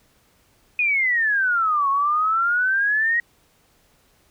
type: exponential two-way sweep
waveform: sine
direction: down then up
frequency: 2499 to 1090 to 1905 Hz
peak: -17 dBFS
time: 0.79-3.2 s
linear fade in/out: 2 ms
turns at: 1.89 s
effects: pink hiss -60 dBFS RMS until 4.3 s